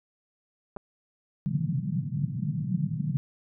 clicks, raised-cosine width 1 ms, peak -23 dBFS, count 2, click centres 0.764 / 0.769 s
pink band-pass noise, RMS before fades -29 dBFS, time 1.46-3.17 s, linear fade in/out 0 ms, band 130 to 190 Hz, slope 48 dB/octave
effects none

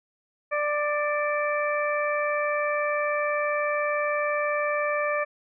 harmonic tone with a mistuned harmonic, 591 Hz, D5, 11 cents sharp, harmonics 1 / 2 / 3 / 4, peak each -26 / -29 / -31 / -32 dBFS, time 0.51-5.25 s, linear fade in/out 20 ms, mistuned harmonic 4, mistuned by -27 cents, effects none

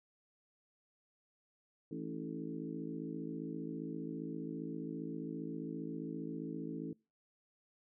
harmonic tone with a mistuned harmonic, 55 Hz, A1, in tune, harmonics 3 / 4 / 5 / 6 / 7 / 8, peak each -46 / -47 / -44 / -45 / -54 / -49 dBFS, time 1.91-6.93 s, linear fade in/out 5 ms, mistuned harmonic 6, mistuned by -39 cents, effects noise-tail reverb RT60 0.3 s tail -24 dB re dry

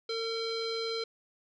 square tone with low-pass filter, 453.9 Hz, A#4, 46 cents flat, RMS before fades -34 dBFS, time 0.09-1.04 s, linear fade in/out 5 ms, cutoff 4200 Hz, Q 6.1, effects none

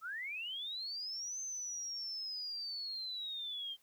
sine linear two-way sweep, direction up then down, 1257 to 6260 to 3137 Hz, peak -39 dBFS, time 0.01-3.77 s, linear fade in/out 50 ms, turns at 1.4 s, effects white hiss -71 dBFS RMS until 3.82 s

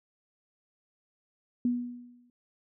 sine tone with exponential decay, 243.6 Hz, B3, 24 cents flat, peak -22 dBFS, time 1.65-2.3 s, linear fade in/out 2 ms, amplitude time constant 140 ms, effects none

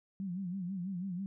sine tone with vibrato, 185 Hz, F#3, in tune, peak -35 dBFS, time 0.2-1.26 s, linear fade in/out 0 ms, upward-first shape sine, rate 6.1 Hz, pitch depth 120 cents each way, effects none

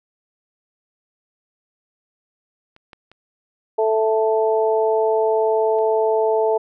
clicks, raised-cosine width 0.3 ms, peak -31 / -24 / -30 / -33 dBFS, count 4, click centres 2.764 / 2.932 / 3.116 / 5.787 s
harmonic tone, 219.9 Hz, A3, 1 cent flat, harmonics 2 / 3 / 4, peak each -17 / -21 / -23 dBFS, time 3.78-6.58 s, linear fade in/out 10 ms
effects none

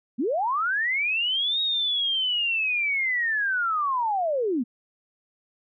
sine linear two-way sweep, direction up then down, 204.9 to 3785 to 217 Hz, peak -22 dBFS, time 0.18-4.64 s, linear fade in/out 20 ms, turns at 1.61 s, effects none

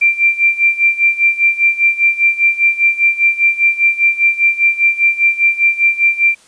sine tone with tremolo, 2361 Hz, D7, 9 cents sharp, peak -6 dBFS, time 0.01-6.35 s, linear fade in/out 10 ms, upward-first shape sine, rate 5 Hz, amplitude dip 85%, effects white hiss -47 dBFS RMS until 6.47 s + resampled to 22050 Hz

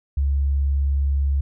sine tone, 69.6 Hz, C#2, 8 cents sharp, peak -17 dBFS, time 0.17-1.41 s, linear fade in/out 5 ms, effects none

